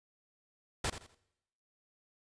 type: noise with echo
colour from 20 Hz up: pink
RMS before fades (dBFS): -33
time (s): 0.84-0.9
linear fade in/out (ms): 5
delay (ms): 83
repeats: 3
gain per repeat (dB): -11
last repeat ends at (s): 1.149
effects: noise-tail reverb RT60 0.9 s tail -24 dB re dry + resampled to 22050 Hz